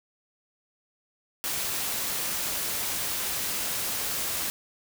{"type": "noise", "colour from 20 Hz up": "white", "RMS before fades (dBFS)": -30, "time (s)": [1.44, 4.5], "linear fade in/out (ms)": 0, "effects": []}